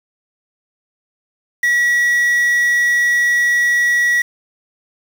triangle tone with quantisation, 1928 Hz, B6, 42 cents flat, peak -10 dBFS, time 1.63-4.22 s, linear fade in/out 5 ms, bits 5, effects none

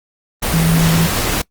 sine tone in noise, 164.1 Hz, E3, 8 cents flat, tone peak -11 dBFS, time 0.53-1.07 s, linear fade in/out 10 ms, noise pink, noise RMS -18 dBFS, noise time 0.42-1.42 s, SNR +4 dB, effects noise-tail reverb RT60 0.1 s tail -22 dB re dry + Opus 24 kbps

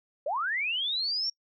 sine linear sweep, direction up, 521 to 5588 Hz, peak -27 dBFS, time 0.26-1.3 s, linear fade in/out 5 ms, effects noise-tail reverb RT60 0.1 s tail -26 dB re dry

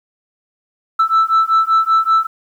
sine beating tone pair, 1318.5 / 1323.7 Hz, E6 / E6, 0 / +7 cents, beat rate 5.2 Hz, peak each -12 dBFS, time 0.99-2.27 s, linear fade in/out 10 ms, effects tanh soft clip ceiling -7 dBFS + 8-bit

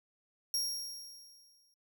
sawtooth tone with exponential decay, 5588 Hz, F8, in tune, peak -27 dBFS, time 0.54-1.74 s, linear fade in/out 1 ms, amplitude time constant 260 ms, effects noise-tail reverb RT60 0.1 s tail -26 dB re dry

